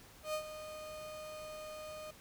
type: tone with ADSR envelope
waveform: 35% pulse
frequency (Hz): 616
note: D#5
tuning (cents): -17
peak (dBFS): -32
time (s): 0.23-2.11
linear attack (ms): 110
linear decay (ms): 83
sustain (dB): -11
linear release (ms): 6
effects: pink hiss -58 dBFS RMS until 2.2 s